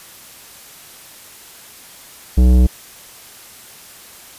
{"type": "tone with tanh clipping", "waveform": "triangle", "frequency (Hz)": 62.2, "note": "B1", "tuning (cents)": 13, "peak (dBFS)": -9, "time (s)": [2.37, 2.67], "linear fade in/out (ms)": 10, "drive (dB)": 18, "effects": ["white hiss -40 dBFS RMS until 4.38 s", "resampled to 32000 Hz"]}